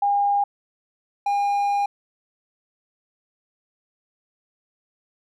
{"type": "tone pair in turn", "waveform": ["sine", "triangle"], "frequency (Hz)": [809, 809], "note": ["G#5", "G#5"], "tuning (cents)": [-46, -46], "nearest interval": "unison", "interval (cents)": 0, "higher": "neither", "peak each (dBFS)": -17, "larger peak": "neither", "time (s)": [[0.02, 0.44], [1.26, 1.86]], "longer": "second", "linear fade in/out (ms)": 5, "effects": []}